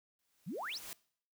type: noise with exponential growth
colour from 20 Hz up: white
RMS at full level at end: -44 dBFS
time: 0.19-0.93 s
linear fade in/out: 1 ms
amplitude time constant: 160 ms
type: exponential sweep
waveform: sine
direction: up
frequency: 138.7 to 6645 Hz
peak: -38 dBFS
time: 0.46-0.79 s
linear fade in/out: 20 ms
effects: noise-tail reverb RT60 0.6 s tail -22 dB re dry